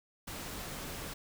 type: noise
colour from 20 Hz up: pink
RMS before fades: -42 dBFS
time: 0.27-1.14 s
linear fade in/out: 10 ms
effects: none